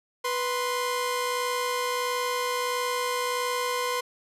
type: tone pair together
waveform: sawtooth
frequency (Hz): 492.5 / 1046.5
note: B4 / C6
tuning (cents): -5 / 0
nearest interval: octave + minor second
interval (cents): 1305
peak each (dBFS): -25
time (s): 0.24-4.01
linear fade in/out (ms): 10
effects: resampled to 32000 Hz